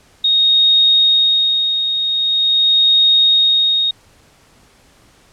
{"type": "tone with tremolo", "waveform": "sine", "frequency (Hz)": 3729, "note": "A#7", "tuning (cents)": 0, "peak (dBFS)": -8, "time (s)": [0.24, 3.91], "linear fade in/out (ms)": 5, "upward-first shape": "sine", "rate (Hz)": 0.44, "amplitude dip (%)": 55, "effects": ["pink hiss -50 dBFS RMS until 5.32 s", "low-pass 10000 Hz 12 dB/octave"]}